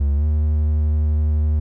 triangle tone with pitch glide, 70.9 to 75.99 Hz, C#2 to D#2, +40 to -40 cents, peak -13 dBFS, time 0-1.6 s, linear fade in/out 10 ms, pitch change +120 cents, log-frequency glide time 0.15-0.24 s, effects none

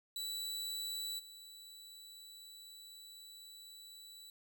sawtooth tone with level steps, 3948 Hz, B7, 1 cent flat, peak -36 / -49 dBFS, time 0.16-4.3 s, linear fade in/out 2 ms, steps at 1.18 s, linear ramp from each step 20 ms, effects none

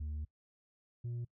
sine tone pair in turn, 75.6 / 119.63 Hz, D#2 / A#2, -49 / +45 cents, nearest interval minor sixth, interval 794 cents, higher second, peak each -34 / -34 dBFS, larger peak neither, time 0-0.25 / 1.04-1.25 s, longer first, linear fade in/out 10 ms, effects noise-tail reverb RT60 0.1 s tail -23 dB re dry + tanh soft clip ceiling -36 dBFS

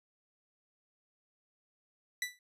sawtooth tone with exponential decay, 1975.5 Hz, B6, in tune, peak -26 dBFS, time 2.22-2.39 s, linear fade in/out 2 ms, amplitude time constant 35 ms, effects resampled to 32000 Hz

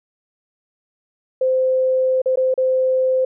sine tone with dropouts, 518 Hz, C5, 17 cents flat, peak -14 dBFS, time 1.41-3.25 s, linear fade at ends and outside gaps 5 ms, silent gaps 2.218-2.258 / 2.358-2.372 / 2.541-2.577 s, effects none

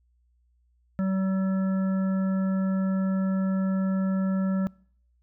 harmonic tone, 190.6 Hz, G3, 48 cents flat, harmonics 1 / 3 / 5 / 7 / 9, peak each -23 / -36 / -48 / -41 / -47 dBFS, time 0.99-4.67 s, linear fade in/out 0 ms, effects noise-tail reverb RT60 0.6 s tail -25 dB re dry + added 60 Hz sine -63 dBFS peak until 5.22 s

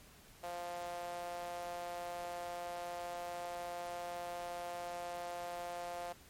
sawtooth tone with high-pass filter, 174.61 Hz, F3, in tune, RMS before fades -43 dBFS, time 0.43-6.13 s, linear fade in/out 10 ms, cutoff 630 Hz, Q 5.4, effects pink hiss -60 dBFS RMS until 6.29 s + MP3 64 kbps

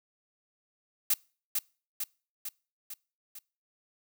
blue noise with echo, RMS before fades -25 dBFS, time 1.1-1.14 s, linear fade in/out 5 ms, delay 450 ms, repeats 5, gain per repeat -4 dB, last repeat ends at 3.39 s, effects noise-tail reverb RT60 0.4 s tail -26 dB re dry

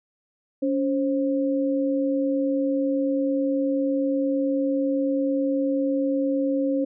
sine tone pair together, 280.5 / 531 Hz, C#4 / C5, +21 / +25 cents, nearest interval major seventh, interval 1104 cents, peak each -22 / -25 dBFS, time 0.62-6.85 s, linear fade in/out 10 ms, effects none

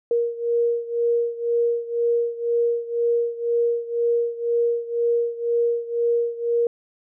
sine beating tone pair, 470 / 472 Hz, A#4 / A#4, +14 / +22 cents, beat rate 2 Hz, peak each -21 / -24 dBFS, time 0.11-6.67 s, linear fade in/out 2 ms, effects none

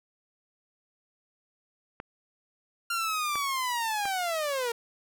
clicks, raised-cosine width 0.5 ms, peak -22 dBFS, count 3, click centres 2.001 / 3.356 / 4.055 s
sawtooth linear sweep, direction down, 1396.9 to 457.4 Hz, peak -24 dBFS, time 2.9-4.72 s, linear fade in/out 5 ms
effects none

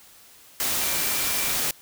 sine tone in noise, 2349 Hz, D7, in tune, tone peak -36 dBFS, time 0.81-1.53 s, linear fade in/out 2 ms, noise white, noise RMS -25 dBFS, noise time 0.6-1.71 s, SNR -14 dB, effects white hiss -51 dBFS RMS until 1.81 s

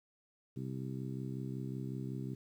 harmonic tone, 65.41 Hz, C2, in tune, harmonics 2 / 3 / 4 / 5 / 6, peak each -40 / -44 / -46 / -48 / -50 dBFS, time 0.56-2.35 s, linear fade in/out 10 ms, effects 11-bit

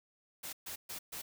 white noise bursts, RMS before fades -43 dBFS, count 4, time 0.43-1.22 s, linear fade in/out 10 ms, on 100 ms, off 130 ms, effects none

